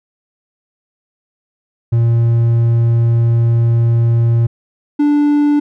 triangle tone pair in turn, 116.54 / 292.8 Hz, A#2 / D4, 0 / -5 cents, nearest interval octave + major third, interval 1595 cents, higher second, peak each -7 dBFS, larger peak neither, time 1.92-4.47 / 4.99-5.6 s, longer first, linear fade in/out 10 ms, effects none

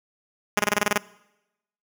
5% pulse tone bursts, 207 Hz, G#3, 5 cents flat, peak -7 dBFS, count 9, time 0.57-0.979 s, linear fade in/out 5 ms, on 25 ms, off 23 ms, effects noise-tail reverb RT60 0.9 s tail -22 dB re dry

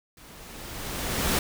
pink noise with level ramp, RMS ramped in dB -50 to -23 dBFS, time 0.17-1.39 s, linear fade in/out 2 ms, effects none

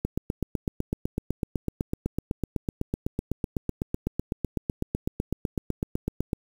click train, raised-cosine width 3 ms, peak -13 dBFS, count 51, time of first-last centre 0.05-6.331 s, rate 7.96 Hz, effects 7-bit

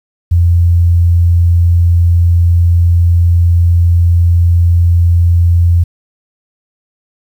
sine tone, 85.9 Hz, F2, 28 cents flat, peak -5 dBFS, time 0.31-5.84 s, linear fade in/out 10 ms, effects 7-bit

